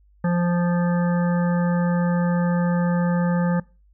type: harmonic tone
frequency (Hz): 174.61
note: F3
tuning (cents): 0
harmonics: 1 / 3 / 5 / 7 / 9 / 10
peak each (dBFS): -18 / -28 / -32 / -35 / -37 / -38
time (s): 0.24-3.6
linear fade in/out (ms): 5
effects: noise-tail reverb RT60 0.3 s tail -23 dB re dry + added 50 Hz sine -53 dBFS peak until 3.93 s